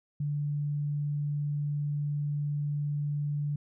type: tone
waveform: sine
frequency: 146.2 Hz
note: D3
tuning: 7 cents flat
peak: -28 dBFS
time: 0.2-3.56 s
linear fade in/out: 5 ms
effects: none